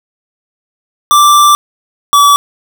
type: tone pair in turn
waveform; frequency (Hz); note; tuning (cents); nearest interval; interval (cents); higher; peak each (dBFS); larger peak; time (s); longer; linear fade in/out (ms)
square; 1174.7 / 1148.5; D6 / D6; 0 / -39; unison; 39; first; -4; neither; 1.11-1.55 / 2.13-2.36; first; 0
effects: none